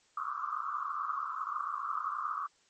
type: band-pass noise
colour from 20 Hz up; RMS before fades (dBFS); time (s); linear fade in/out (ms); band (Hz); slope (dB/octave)
white; -36; 0.17-2.47; 5; 1100 to 1300; 96
effects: white hiss -68 dBFS RMS until 2.69 s + MP3 32 kbps